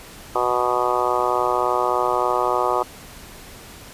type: harmonic tone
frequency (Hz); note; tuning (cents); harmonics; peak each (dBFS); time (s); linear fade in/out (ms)
123.47; B2; 0; 3 / 4 / 5 / 6 / 7 / 8 / 9 / 10; -26 / -26 / -26 / -26 / -26 / -26 / -26 / -26; 0.35-2.83; 5
effects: pink hiss -41 dBFS RMS until 3.93 s + resampled to 32000 Hz